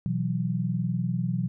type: chord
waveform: sine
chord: B suspended fourth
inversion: none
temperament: equal with one note detuned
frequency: 124.19 / 164.81 / 185 Hz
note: B2 / E3 / F#3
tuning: +10 / 0 / 0 cents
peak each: -29 dBFS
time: 0.06-1.48 s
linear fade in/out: 0 ms
effects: none